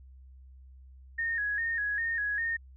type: tone with vibrato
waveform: sine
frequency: 1751 Hz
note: A6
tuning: 9 cents flat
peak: -28 dBFS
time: 1.18-2.57 s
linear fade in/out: 10 ms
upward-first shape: square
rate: 2.5 Hz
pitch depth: 82 cents each way
effects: added 65 Hz sine -49 dBFS peak until 2.76 s